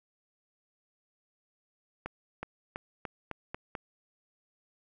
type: accelerating click train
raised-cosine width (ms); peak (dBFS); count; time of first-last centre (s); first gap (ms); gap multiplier
0.5; -21; 7; 2.06-3.752; 370; 0.89
effects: none